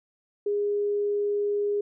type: tone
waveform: sine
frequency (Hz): 410.4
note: G#4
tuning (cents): -21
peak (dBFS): -23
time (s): 0.46-1.81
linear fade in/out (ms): 5
effects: none